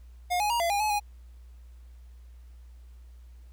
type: tone with pitch steps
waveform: square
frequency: 715 / 835 / 945 / 680 / 812 / 853 / 826 Hz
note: F5 / G#5 / A#5 / F5 / G#5 / G#5 / G#5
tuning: +41 / +9 / +23 / -46 / -39 / +46 / -10 cents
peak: -25 dBFS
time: 0.3-1 s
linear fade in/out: 20 ms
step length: 100 ms
effects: added 60 Hz sine -46 dBFS peak until 3.52 s + pink hiss -68 dBFS RMS until 3.52 s